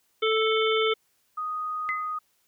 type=harmonic tone; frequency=440 Hz; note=A4; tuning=in tune; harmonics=1 / 3 / 5 / 7 / 8; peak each=-23 / -28 / -30 / -31 / -32 dBFS; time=0.22-0.94 s; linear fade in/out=10 ms
type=tone; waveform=sine; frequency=1244.5 Hz; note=D#6; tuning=in tune; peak=-28 dBFS; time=1.37-2.19 s; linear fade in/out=10 ms
type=tone with exponential decay; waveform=sine; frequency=2041 Hz; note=C7; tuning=44 cents flat; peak=-24 dBFS; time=1.89-2.14 s; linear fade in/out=0 ms; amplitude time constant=54 ms
effects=white hiss -69 dBFS RMS until 2.47 s